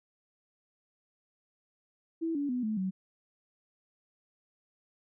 sine tone with pitch steps, 328.1 / 285.6 / 248.7 / 216.5 / 188.44 Hz, E4 / D4 / B3 / A3 / F#3, -8 / -48 / +12 / -28 / +32 cents, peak -29 dBFS, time 2.21-2.91 s, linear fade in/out 20 ms, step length 140 ms, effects none

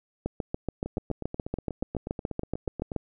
two click trains, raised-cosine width 2 ms, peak -15 / -20 dBFS, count 20 / 18, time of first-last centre 0.26-2.963 / 0.86-2.918 s, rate 7.03 / 8.26 Hz, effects none

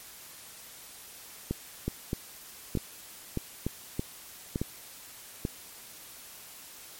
two click trains, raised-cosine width 3 ms, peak -16 / -16 dBFS, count 6 / 5, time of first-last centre 1.51-4.616 / 1.88-5.451 s, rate 1.61 / 1.12 Hz, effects white hiss -48 dBFS RMS until 6.99 s + MP3 64 kbps

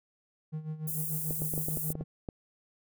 triangle tone with tremolo, 155.56 Hz, D#3, in tune, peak -30 dBFS, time 0.52-2.04 s, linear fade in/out 20 ms, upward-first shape sine, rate 6.8 Hz, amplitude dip 75%
white high-pass noise, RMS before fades -35 dBFS, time 0.87-1.93 s, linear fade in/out 10 ms, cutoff 9400 Hz, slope 24 dB/octave
clicks, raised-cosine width 2 ms, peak -23 dBFS, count 10, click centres 1.308 / 1.42 / 1.538 / 1.578 / 1.685 / 1.772 / 1.904 / 1.954 / 2.01 / 2.288 s
effects none

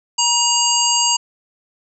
harmonic tone, 947 Hz, A#5, 27 cents sharp, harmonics 1 / 3 / 5 / 7 / 8, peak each -20 / -20 / -20 / -20 / -20 dBFS, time 0.18-1.17 s, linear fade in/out 10 ms, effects none

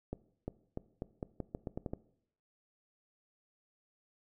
accelerating click train, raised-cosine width 2 ms, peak -24 dBFS, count 11, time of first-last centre 0.13-1.935 s, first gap 350 ms, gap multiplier 0.84, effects noise-tail reverb RT60 0.7 s tail -19 dB re dry

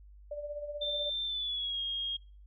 sine tone with tremolo, 587.3 Hz, D5, in tune, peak -34 dBFS, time 0.31-1.1 s, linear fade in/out 5 ms, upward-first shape sine, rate 16 Hz, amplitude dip 55%
sine tone with pitch glide, 3569 to 3254 Hz, A7 to G#7, +24 to -36 cents, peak -32 dBFS, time 0.81-2.17 s, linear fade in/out 10 ms, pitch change -160 cents, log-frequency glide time 1.25-1.8 s
effects noise-tail reverb RT60 0.4 s tail -24 dB re dry + added 50 Hz sine -51 dBFS peak until 2.46 s

